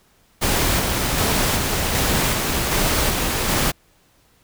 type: noise with tremolo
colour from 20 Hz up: pink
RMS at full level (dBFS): -19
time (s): 0.41-3.72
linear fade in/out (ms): 20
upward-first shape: square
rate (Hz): 1.3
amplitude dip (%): 25
effects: pink hiss -58 dBFS RMS until 4.43 s